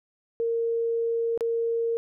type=tone with dropouts; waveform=sine; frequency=461.6 Hz; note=A#4; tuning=17 cents flat; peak=-23 dBFS; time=0.4-1.97 s; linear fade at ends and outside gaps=0 ms; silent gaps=1.376-1.408 s; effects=none